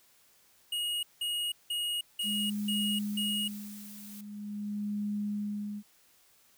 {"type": "tone bursts", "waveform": "square", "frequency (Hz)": 2878, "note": "F#7", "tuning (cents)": -49, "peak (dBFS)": -31, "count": 6, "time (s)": [0.72, 3.48], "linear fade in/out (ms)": 5, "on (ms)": 310, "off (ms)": 180}
{"type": "noise", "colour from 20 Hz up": "blue", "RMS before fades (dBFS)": -49, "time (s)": [2.21, 4.21], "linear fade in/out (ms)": 2}
{"type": "tone with tremolo", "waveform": "sine", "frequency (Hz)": 206.8, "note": "G#3", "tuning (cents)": -7, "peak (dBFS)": -30, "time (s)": [2.23, 5.83], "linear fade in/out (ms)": 50, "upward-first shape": "sine", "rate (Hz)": 0.43, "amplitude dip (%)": 85}
{"effects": ["white hiss -64 dBFS RMS until 6.57 s"]}